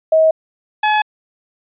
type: tone pair in turn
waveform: sine / sawtooth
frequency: 637 / 850.3 Hz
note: D#5 / G#5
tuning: +41 / +41 cents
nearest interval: perfect fourth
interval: 500 cents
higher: second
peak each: -8 dBFS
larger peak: neither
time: 0.12-0.31 / 0.83-1.02 s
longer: neither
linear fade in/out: 5 ms
effects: resampled to 8000 Hz